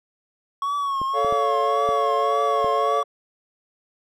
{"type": "tone with vibrato", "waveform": "triangle", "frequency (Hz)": 1108.7, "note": "C#6", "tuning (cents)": 0, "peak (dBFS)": -20, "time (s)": [0.62, 3.03], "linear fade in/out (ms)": 2, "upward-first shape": "triangle", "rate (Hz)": 1.8, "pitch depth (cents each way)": 71}
{"type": "clicks", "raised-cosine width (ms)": 2, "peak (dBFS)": -20, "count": 5, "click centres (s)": [1.016, 1.247, 1.325, 1.89, 2.645]}
{"type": "chord", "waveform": "triangle", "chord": "A augmented", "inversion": "none", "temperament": "equal with one note detuned", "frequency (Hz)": [440, 561.1, 698.5], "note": ["A4", "C#5", "E#5"], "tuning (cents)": [0, 21, 0], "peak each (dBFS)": -23, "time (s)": [1.13, 3.04], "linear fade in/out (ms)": 50}
{"effects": []}